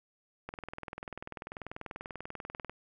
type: click train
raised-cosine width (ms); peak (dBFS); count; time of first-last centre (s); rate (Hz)
0.5; -25; 46; 0.49-2.696; 20.4
effects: none